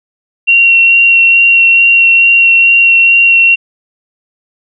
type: tone with vibrato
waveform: sine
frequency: 2741 Hz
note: F7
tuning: 33 cents flat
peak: -3 dBFS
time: 0.47-3.56 s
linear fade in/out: 20 ms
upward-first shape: sine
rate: 2.3 Hz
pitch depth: 11 cents each way
effects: none